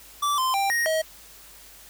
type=tone with pitch steps; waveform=square; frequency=1162 / 1037 / 789 / 1870 / 636 Hz; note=D6 / C6 / G5 / A#6 / D#5; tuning=-19 / -16 / +11 / +5 / +38 cents; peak=-22 dBFS; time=0.22-1.02 s; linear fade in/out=10 ms; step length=160 ms; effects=added 50 Hz sine -57 dBFS peak until 1.89 s + white hiss -48 dBFS RMS until 1.89 s